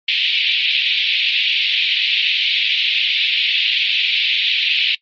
pink band-pass noise, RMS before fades -17 dBFS, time 0.08-4.95 s, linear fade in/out 5 ms, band 2400 to 3800 Hz, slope 48 dB/octave, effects noise-tail reverb RT60 0.1 s tail -20 dB re dry + MP3 32 kbps

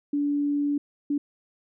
sine tone bursts at uneven times, 288.6 Hz, D4, 30 cents flat, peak -22 dBFS, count 2, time 0.13-0.78 / 1.1-1.18 s, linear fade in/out 5 ms, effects none

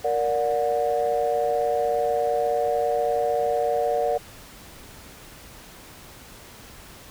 sine chord, Bb augmented, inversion none, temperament just, 466.2 / 582.7 / 728.4 Hz, Bb4 / D5 / F#5, 0 / -14 / -27 cents, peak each -24 / -24 / -24 dBFS, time 0.04-4.18 s, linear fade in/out 10 ms, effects tanh soft clip ceiling -13 dBFS + pink hiss -45 dBFS RMS until 7.1 s

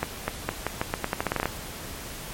accelerating click train, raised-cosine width 0.5 ms, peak -9 dBFS, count 15, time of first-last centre 0.03-1.456 s, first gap 250 ms, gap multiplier 0.84, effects pink hiss -38 dBFS RMS until 2.33 s + MP3 64 kbps

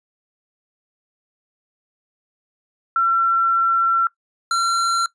sine / square tone pair in turn, 1354 / 1364.2 Hz, E6 / F6, +46 / -41 cents, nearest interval unison, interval 13 cents, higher second, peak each -14 / -17 dBFS, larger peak first, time 2.96-4.07 / 4.51-5.06 s, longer first, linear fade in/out 2 ms, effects noise-tail reverb RT60 0.1 s tail -19 dB re dry + resampled to 22050 Hz

